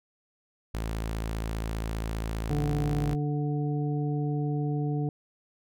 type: tone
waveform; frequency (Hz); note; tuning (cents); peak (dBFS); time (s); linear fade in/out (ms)
sawtooth; 55; A1; 0; -26; 0.74-3.15; 5
type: harmonic tone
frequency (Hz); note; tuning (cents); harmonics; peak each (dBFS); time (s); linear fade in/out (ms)
146.83; D3; 0; 1 / 2 / 3 / 5; -27 / -33 / -37 / -41; 2.5-5.09; 2
effects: none